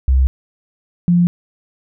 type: tone pair in turn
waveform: sine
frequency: 65.41 / 174.62 Hz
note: C2 / F3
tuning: 0 / 0 cents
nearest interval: octave + perfect fourth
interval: 1700 cents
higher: second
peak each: -9 dBFS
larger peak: neither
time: 0.08-0.27 / 1.08-1.27 s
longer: neither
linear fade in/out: 0 ms
effects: none